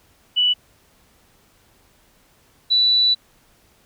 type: tone pair in turn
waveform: sine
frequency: 2960 / 3960 Hz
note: F#7 / B7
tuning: 0 / +4 cents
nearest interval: perfect fourth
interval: 504 cents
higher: second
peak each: -14 / -13 dBFS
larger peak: second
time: 0.36-0.54 / 2.7-3.15 s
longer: second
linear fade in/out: 20 ms
effects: pink hiss -57 dBFS RMS until 3.85 s